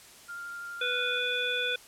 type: tone with vibrato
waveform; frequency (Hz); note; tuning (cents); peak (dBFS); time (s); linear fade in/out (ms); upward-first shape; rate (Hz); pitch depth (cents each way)
sine; 1396.9; F6; 0; -37; 0.28-1.2; 20; sine; 12; 8
type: harmonic tone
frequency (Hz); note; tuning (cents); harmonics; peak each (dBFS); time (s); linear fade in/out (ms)
493.9; B4; 0; 1 / 3 / 5 / 7; -35 / -32 / -33 / -32; 0.81-1.76; 5
effects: white hiss -52 dBFS RMS until 1.87 s + low-pass 11000 Hz 12 dB/octave